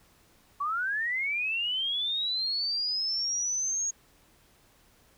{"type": "linear sweep", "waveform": "sine", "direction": "up", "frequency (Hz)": [1108.7, 6645], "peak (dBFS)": -27, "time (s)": [0.6, 3.91], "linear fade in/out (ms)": 10, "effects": ["pink hiss -62 dBFS RMS until 5.17 s"]}